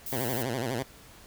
violet noise, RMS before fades -36 dBFS, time 0.06-0.43 s, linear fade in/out 5 ms
10% pulse tone with vibrato, 123.47 Hz, B2, in tune, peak -21 dBFS, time 0.12-0.83 s, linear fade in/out 5 ms, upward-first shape sine, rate 12 Hz, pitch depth 170 cents each way
effects pink hiss -52 dBFS RMS until 1.26 s

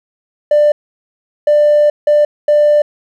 triangle tone bursts at uneven times, 593 Hz, D5, 17 cents sharp, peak -3 dBFS, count 4, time 0.51-0.72 / 1.47-1.9 / 2.07-2.25 / 2.48-2.82 s, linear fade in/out 5 ms, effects tanh soft clip ceiling -3 dBFS

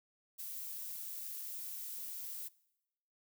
violet noise, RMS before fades -44 dBFS, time 0.38-2.49 s, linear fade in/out 20 ms, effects noise-tail reverb RT60 0.9 s tail -22 dB re dry

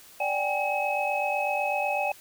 sine tone cluster, 586 / 773 / 821 / 2562 Hz, D5 / G5 / G#5 / E7, -4 / -24 / -20 / -50 cents, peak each -30 dBFS, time 0.2-2.12 s, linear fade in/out 5 ms, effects white hiss -51 dBFS RMS until 2.2 s

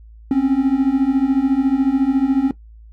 triangle beating tone pair, 260 / 274 Hz, C4 / C#4, -11 / -20 cents, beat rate 14 Hz, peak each -16 / -13 dBFS, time 0.31-2.51 s, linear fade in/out 2 ms, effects noise-tail reverb RT60 0.1 s tail -17 dB re dry + added 55 Hz sine -39 dBFS peak until 2.92 s

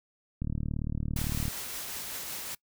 click train, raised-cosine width 5 ms, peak -20 dBFS, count 41, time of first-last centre 0.42-1.481 s, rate 37.7 Hz
white noise with tremolo, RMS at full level -37 dBFS, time 1.16-2.55 s, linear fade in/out 5 ms, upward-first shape triangle, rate 5.3 Hz, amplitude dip 25%
effects noise-tail reverb RT60 0.1 s tail -23 dB re dry

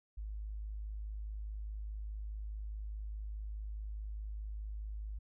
sine tone, 52.4 Hz, G#1, 16 cents sharp, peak -39 dBFS, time 0.17-5.19 s, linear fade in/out 10 ms, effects none

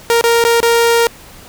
sawtooth tone with dropouts, 466.2 Hz, A#4, in tune, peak -5 dBFS, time 0.1-1.07 s, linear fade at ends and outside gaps 0 ms, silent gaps 0.211-0.24 / 0.44-0.45 / 0.603-0.629 s, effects pink hiss -38 dBFS RMS until 1.48 s

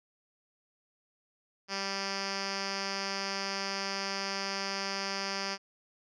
5% pulse tone with low-pass filter, 196 Hz, G3, in tune, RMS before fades -35 dBFS, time 1.68-5.58 s, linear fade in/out 50 ms, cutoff 4800 Hz, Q 6.3, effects none

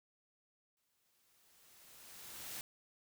white noise with exponential growth, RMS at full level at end -44 dBFS, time 0.77-2.61 s, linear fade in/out 1 ms, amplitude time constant 400 ms, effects none

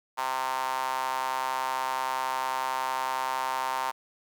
sawtooth tone with high-pass filter, 130.81 Hz, C3, in tune, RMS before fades -30 dBFS, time 0.17-3.92 s, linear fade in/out 20 ms, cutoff 930 Hz, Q 4.9, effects none

